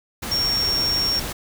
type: tone in noise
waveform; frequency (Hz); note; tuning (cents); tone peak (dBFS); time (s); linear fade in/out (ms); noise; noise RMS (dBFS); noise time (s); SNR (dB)
sine; 5530; F8; -18; -19; 0.31-1.2; 10; pink; -29; 0.22-1.33; +7
effects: none